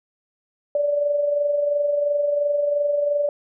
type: tone with amplitude modulation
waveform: sine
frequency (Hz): 581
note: D5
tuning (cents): -19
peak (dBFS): -16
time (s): 0.75-3.29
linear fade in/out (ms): 2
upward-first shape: sine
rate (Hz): 22.9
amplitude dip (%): 45
effects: none